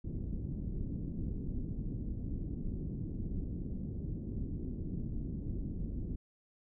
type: low-pass noise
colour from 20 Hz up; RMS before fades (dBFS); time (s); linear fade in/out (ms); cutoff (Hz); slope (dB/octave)
pink; -38; 0.04-6.16; 10; 300; 24
effects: none